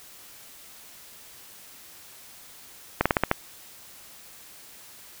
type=slowing click train; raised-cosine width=0.5 ms; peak=-4 dBFS; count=6; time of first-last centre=3.01-3.314 s; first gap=46 ms; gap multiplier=1.14; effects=white hiss -48 dBFS RMS until 5.2 s